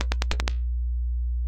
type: accelerating click train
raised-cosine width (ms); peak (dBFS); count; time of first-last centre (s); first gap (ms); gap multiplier
0.2; -4; 6; 0.01-0.479; 110; 0.92
effects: added 60 Hz sine -23 dBFS peak until 1.47 s + Opus 24 kbps